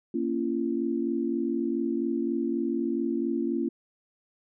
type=chord; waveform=sine; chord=Bb minor; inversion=none; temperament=equal with one note detuned; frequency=233.1 / 277.2 / 340.5 Hz; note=Bb3 / Db4 / F4; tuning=0 / 0 / -44 cents; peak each=-30 / -30 / -29 dBFS; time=0.14-3.69 s; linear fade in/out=5 ms; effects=none